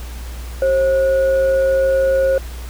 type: tone with frequency modulation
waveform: sine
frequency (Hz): 536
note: C5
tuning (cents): +42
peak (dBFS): -12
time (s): 0.62-2.38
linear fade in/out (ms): 2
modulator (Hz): 920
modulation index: 0.28
effects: added 60 Hz sine -27 dBFS peak until 2.69 s + pink hiss -38 dBFS RMS until 2.69 s